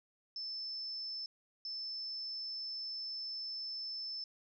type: tone bursts at uneven times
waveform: sine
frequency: 5274 Hz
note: E8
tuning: in tune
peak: -39 dBFS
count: 2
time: 0.36-1.26 / 1.65-4.24 s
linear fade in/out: 2 ms
effects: none